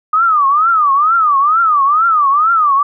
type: tone with vibrato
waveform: sine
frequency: 1223 Hz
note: D#6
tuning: 30 cents flat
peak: -8 dBFS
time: 0.13-2.83 s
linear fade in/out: 5 ms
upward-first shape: triangle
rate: 2.2 Hz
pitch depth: 230 cents each way
effects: none